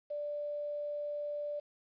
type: tone with quantisation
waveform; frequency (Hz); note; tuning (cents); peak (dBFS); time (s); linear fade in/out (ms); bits
sine; 587.3; D5; 0; -35; 0.1-1.6; 10; 10
effects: resampled to 11025 Hz